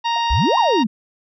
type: harmonic tone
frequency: 932.3 Hz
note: A#5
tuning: in tune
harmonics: 1 / 2 / 3 / 4 / 5 / 6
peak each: -18 / -30 / -27 / -28 / -35 / -37 dBFS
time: 0.04-0.84 s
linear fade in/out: 20 ms
type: tone with exponential decay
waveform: sine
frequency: 711 Hz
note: F5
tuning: 31 cents sharp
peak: -23 dBFS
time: 0.16-0.24 s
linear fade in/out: 2 ms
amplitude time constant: 16 ms
type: exponential two-way sweep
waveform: sine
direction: up then down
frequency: 49 to 1073 to 195.9 Hz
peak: -15 dBFS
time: 0.3-0.87 s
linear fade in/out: 10 ms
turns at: 0.58 s
effects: none